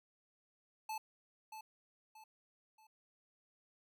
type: tone with echo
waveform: square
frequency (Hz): 871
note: A5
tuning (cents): -18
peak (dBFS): -40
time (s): 0.89-0.98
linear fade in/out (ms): 5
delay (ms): 630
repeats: 3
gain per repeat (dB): -8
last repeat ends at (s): 2.87
effects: none